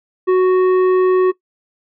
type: tone with tanh clipping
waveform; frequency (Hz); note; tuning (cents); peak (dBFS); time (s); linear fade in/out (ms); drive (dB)
triangle; 370; F#4; 0; -11; 0.27-1.32; 20; 13
effects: noise-tail reverb RT60 0.1 s tail -19 dB re dry